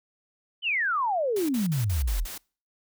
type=exponential sweep; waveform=sine; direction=down; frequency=3113 to 34.65 Hz; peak=-23 dBFS; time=0.62-2.27 s; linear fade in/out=50 ms
type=noise bursts; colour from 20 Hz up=white; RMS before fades=-38 dBFS; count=6; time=1.36-2.38 s; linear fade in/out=5 ms; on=130 ms; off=48 ms
effects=noise-tail reverb RT60 0.4 s tail -26 dB re dry